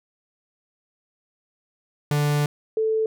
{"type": "tone pair in turn", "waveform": ["45% pulse", "sine"], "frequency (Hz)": [146.83, 440], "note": ["D3", "A4"], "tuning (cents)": [0, 0], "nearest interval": "octave + perfect fifth", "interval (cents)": 1900, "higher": "second", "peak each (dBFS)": -19, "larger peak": "neither", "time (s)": [[2.11, 2.46], [2.77, 3.06]], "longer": "first", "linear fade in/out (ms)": 2, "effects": []}